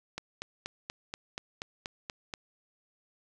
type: click train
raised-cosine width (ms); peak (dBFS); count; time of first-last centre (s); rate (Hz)
0.2; -19; 10; 0.18-2.338; 4.17
effects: none